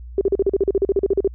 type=tone bursts; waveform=sine; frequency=392 Hz; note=G4; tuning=in tune; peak=-13 dBFS; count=16; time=0.18-1.276 s; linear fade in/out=2 ms; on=31 ms; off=40 ms; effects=added 60 Hz sine -33 dBFS peak until 1.34 s